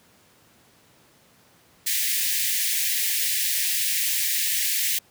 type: high-pass noise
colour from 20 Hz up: white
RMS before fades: -24 dBFS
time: 1.86-4.99 s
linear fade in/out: 10 ms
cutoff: 1700 Hz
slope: 96 dB/octave
effects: pink hiss -57 dBFS RMS until 5.1 s + high-pass 100 Hz 12 dB/octave